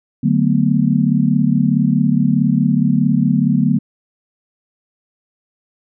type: chord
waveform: sine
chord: B minor seventh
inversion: first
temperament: just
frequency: 148.16 / 185.21 / 222.2 / 246.9 Hz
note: D3 / F#3 / A3 / B3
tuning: +16 / +2 / +17 / 0 cents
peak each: -17 dBFS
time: 0.23-3.79 s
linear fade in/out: 10 ms
effects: none